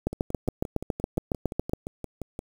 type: two click trains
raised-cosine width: 2 ms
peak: -20 / -11 dBFS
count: 14 / 13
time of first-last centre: 0.13-2.391 / 0.07-1.734 s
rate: 5.75 / 7.21 Hz
effects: 7-bit